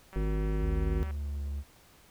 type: click train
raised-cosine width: 0.5 ms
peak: -33 dBFS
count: 188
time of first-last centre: 0.13-1.109 s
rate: 191 Hz
type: harmonic tone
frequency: 51.91 Hz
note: G#1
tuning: in tune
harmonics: 1 / 3 / 5 / 7 / 9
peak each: -28 / -35 / -40 / -38 / -44 dBFS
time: 0.16-1.03 s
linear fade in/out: 0 ms
type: tone with pitch glide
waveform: triangle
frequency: 73.1 to 70.9 Hz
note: D2 to C#2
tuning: -7 to +40 cents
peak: -30 dBFS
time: 0.6-1.64 s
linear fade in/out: 50 ms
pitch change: -53 cents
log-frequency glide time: 1.07-1.44 s
effects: pink hiss -59 dBFS RMS until 2.1 s